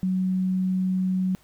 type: tone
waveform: sine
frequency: 186.1 Hz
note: F#3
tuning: 10 cents sharp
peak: -21 dBFS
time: 0.03-1.35 s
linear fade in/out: 0 ms
effects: pink hiss -58 dBFS RMS until 1.43 s